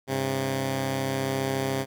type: tone pair together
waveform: 10% pulse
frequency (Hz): 100.8 / 134.16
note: G2 / C3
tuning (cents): +49 / +44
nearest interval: perfect fourth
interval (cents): 495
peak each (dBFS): -26 / -18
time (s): 0.07-1.86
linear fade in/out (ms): 50
effects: none